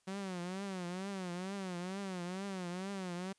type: tone with vibrato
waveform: sawtooth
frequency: 186.4 Hz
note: F#3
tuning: 13 cents sharp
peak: -35 dBFS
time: 0.07-3.33 s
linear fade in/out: 10 ms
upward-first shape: triangle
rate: 2.2 Hz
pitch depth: 140 cents each way
effects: white hiss -75 dBFS RMS until 3.38 s + resampled to 22050 Hz